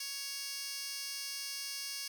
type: tone with high-pass filter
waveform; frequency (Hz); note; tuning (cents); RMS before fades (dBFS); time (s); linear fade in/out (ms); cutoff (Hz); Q
15% pulse; 556; C#5; +5; -41; 0-2.08; 5; 4100; 1.9
effects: none